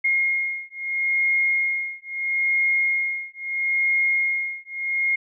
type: beating tone pair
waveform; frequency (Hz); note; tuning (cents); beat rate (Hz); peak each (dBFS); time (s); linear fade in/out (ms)
sine; 2143 / 2143.76; C7 / C7; +41 / +41; 0.76; -23; 0.04-5.16; 10
effects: none